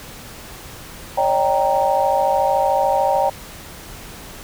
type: chord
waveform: sine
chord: Eb dominant seventh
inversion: third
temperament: equal with one note detuned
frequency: 554.4 / 608 / 784 / 932.3 Hz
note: Db5 / Eb5 / G5 / Bb5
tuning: 0 / -40 / 0 / 0 cents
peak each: -20 / -22 / -18 / -21 dBFS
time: 1.17-3.3 s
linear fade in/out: 10 ms
effects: pink hiss -37 dBFS RMS until 4.43 s